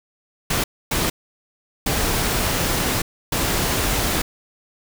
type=noise bursts at uneven times; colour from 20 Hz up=pink; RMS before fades=-21 dBFS; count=4; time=0.5-0.64 / 0.91-1.1 / 1.86-3.02 / 3.32-4.22 s; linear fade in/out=5 ms; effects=none